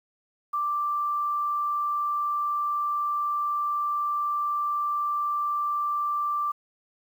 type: tone with quantisation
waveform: sine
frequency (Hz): 1176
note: D6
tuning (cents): +2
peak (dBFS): -24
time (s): 0.53-6.52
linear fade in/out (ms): 10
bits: 9
effects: none